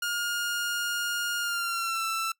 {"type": "tone with pitch glide", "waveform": "sawtooth", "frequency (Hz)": [1420, 1332.6], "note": ["F6", "E6"], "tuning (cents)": [28, 18], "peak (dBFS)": -24, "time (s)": [0.02, 2.32], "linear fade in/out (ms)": 5, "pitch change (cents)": -110, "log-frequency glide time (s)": [1.39, 2.05], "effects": ["noise-tail reverb RT60 0.1 s tail -22 dB re dry"]}